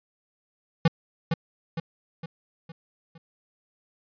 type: tone with echo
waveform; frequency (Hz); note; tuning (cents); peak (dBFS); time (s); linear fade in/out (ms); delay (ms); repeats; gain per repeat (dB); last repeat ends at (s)
square; 164.81; E3; 0; -16; 0.85-0.88; 5; 460; 5; -6; 3.18
effects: resampled to 11025 Hz